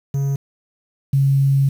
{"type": "tone pair in turn", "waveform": ["triangle", "sine"], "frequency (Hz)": [138.59, 137.39], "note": ["C#3", "C#3"], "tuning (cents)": [0, -15], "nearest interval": "unison", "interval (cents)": 15, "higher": "first", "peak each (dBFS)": [-15, -12], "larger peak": "second", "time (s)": [[0.14, 0.36], [1.13, 1.69]], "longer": "second", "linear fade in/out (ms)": 5, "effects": ["7-bit"]}